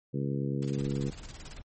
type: harmonic tone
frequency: 69.3 Hz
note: C#2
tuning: in tune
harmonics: 2 / 3 / 4 / 5 / 6 / 7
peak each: -31 / -35 / -37 / -39 / -41 / -42 dBFS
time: 0.13-1.11 s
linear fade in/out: 20 ms
type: noise with tremolo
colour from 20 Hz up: white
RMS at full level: -45 dBFS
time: 0.62-1.59 s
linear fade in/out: 5 ms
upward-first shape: square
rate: 18 Hz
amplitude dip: 80%
type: noise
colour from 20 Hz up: brown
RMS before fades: -45 dBFS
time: 0.76-1.62 s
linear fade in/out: 5 ms
effects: MP3 32 kbps